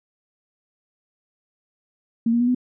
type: tone with pitch steps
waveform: sine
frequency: 229.9 / 236.4 / 243 / 249.8 Hz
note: A#3 / A#3 / B3 / B3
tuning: -24 / +24 / -28 / +20 cents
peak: -16 dBFS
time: 2.26-2.548 s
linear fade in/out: 5 ms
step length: 72 ms
effects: none